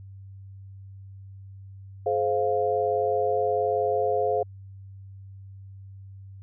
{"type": "chord", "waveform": "sine", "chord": "F minor", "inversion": "first", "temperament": "equal with one note detuned", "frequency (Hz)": [424.5, 523.3, 698.5], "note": ["Ab4", "C5", "F5"], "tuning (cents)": [38, 0, 0], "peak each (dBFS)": -26, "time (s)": [2.06, 4.43], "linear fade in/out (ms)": 5, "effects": ["added 97 Hz sine -41 dBFS peak until 6.42 s"]}